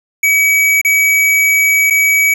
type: tone with dropouts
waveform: square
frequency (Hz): 2275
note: C#7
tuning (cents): +44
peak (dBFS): -9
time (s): 0.23-2.34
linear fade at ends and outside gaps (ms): 5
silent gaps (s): 0.815-0.848 / 1.901-1.906
effects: none